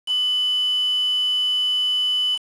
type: tone with quantisation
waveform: sine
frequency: 3000 Hz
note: F#7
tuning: 23 cents sharp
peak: -18 dBFS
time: 0.06-2.39 s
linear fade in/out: 50 ms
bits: 5
effects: low-pass 7000 Hz 12 dB/octave